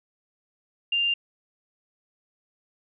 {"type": "tone", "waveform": "sine", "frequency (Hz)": 2794, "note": "F7", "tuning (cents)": 0, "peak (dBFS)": -21, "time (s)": [0.92, 1.14], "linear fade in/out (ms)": 5, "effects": []}